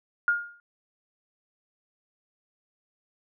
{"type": "tone with exponential decay", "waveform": "sine", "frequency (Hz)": 1419, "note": "F6", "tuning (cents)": 27, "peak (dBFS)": -17, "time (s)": [0.28, 0.6], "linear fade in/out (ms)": 1, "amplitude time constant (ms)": 69, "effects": []}